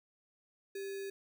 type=tone with sample-and-hold; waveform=sine; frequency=393 Hz; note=G4; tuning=4 cents sharp; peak=-38 dBFS; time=0.75-1.1 s; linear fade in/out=5 ms; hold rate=2100 Hz; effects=none